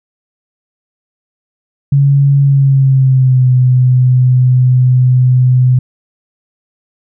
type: tone with pitch glide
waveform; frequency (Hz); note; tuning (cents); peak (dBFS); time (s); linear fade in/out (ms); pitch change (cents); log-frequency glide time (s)
sine; 139.9 to 126.82; C#3 to B2; +16 to +46; -5; 1.92-5.79; 5; -170; 2.42-3.5
effects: none